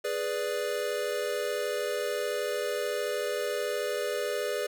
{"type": "chord", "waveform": "square", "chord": "G# diminished", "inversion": "none", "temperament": "equal", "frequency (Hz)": [415.3, 493.9, 587.3], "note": ["G#4", "B4", "D5"], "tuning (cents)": [0, 0, 0], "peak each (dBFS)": [-34, -34, -34], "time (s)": [0.04, 4.67], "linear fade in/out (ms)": 10, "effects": []}